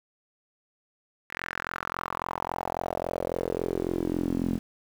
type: tone with band-pass filter sweep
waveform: sawtooth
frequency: 43.65 Hz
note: F1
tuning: in tune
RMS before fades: -31 dBFS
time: 1.29-4.6 s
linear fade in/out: 50 ms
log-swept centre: 1900 to 230 Hz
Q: 3.7
effects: 8-bit